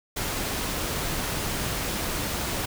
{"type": "noise", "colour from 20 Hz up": "pink", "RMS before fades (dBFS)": -29, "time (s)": [0.16, 2.66], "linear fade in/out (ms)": 10, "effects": []}